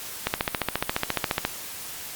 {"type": "click train", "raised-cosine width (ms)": 0.3, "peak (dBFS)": -6, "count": 18, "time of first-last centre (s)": [0.27, 1.451], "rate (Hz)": 14.4, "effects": ["white hiss -37 dBFS RMS until 2.15 s", "Opus 48 kbps"]}